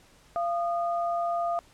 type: tone pair together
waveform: sine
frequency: 688.1 / 1226 Hz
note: F5 / D#6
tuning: -26 / -26 cents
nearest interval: minor seventh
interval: 1000 cents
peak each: -26 / -33 dBFS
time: 0.36-1.59 s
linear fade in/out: 0 ms
effects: pink hiss -58 dBFS RMS until 1.73 s + low-pass 10000 Hz 12 dB/octave